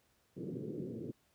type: band-pass noise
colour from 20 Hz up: white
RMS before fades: -42 dBFS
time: 0.36-1.12 s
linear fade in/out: 20 ms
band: 110 to 440 Hz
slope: 48 dB/octave
effects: pink hiss -73 dBFS RMS until 1.34 s + high-pass 60 Hz 12 dB/octave